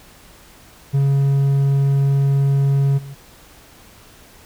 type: tone with level steps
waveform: triangle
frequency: 138.59 Hz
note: C#3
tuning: in tune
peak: -11 / -29 dBFS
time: 0.93-3.15 s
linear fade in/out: 20 ms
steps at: 2.97 s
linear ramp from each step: 20 ms
effects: pink hiss -46 dBFS RMS until 4.45 s